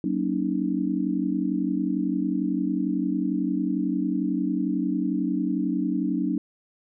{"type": "chord", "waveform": "sine", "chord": "D# minor seventh", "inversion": "first", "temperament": "just", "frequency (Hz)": [186.68, 233.3, 280, 311.1], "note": ["F#3", "A#3", "C#4", "D#4"], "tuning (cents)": [16, 2, 18, 0], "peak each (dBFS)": [-28, -30, -27, -28], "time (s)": [0.04, 6.38], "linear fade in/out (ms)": 2, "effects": []}